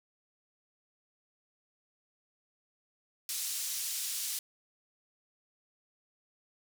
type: band-pass noise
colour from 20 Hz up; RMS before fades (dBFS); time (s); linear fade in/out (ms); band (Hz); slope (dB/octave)
pink; -36; 3.29-4.39; 2; 5300 to 15000; 12
effects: none